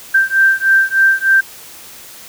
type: beating tone pair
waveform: sine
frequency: 1568 / 1571.3 Hz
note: G6 / G6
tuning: 0 / +4 cents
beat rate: 3.3 Hz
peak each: -12 dBFS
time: 0.14-1.41 s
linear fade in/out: 10 ms
effects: white hiss -36 dBFS RMS until 2.28 s